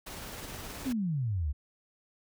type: noise with tremolo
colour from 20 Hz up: pink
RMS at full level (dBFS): -41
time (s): 0.06-0.93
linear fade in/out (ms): 10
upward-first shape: sine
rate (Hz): 19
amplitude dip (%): 25
type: exponential sweep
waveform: sine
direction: down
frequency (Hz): 279.2 to 66.3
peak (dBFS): -28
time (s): 0.85-1.53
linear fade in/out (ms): 20
effects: none